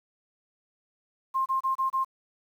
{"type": "tone bursts", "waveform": "sine", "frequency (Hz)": 1060, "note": "C6", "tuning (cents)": 22, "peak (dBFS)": -23, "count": 5, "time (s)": [1.34, 2.048], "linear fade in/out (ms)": 20, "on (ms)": 120, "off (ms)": 27, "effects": ["9-bit"]}